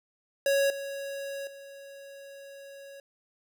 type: tone with level steps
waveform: square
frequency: 554.4 Hz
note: C#5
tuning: in tune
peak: -23 / -35 / -45 dBFS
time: 0.46-3 s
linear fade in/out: 2 ms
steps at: 0.7 / 1.47 s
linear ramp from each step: 2 ms
effects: none